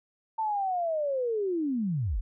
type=linear sweep; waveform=sine; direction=down; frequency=899 to 30.87 Hz; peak=-26 dBFS; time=0.38-2.21 s; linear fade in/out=10 ms; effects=none